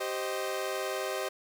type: chord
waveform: sawtooth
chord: C minor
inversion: second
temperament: equal with one note detuned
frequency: 387.7 / 523.3 / 622.3 Hz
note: G4 / C5 / Eb5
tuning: -19 / 0 / 0 cents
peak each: -32 dBFS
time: 0-1.29 s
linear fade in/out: 10 ms
effects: none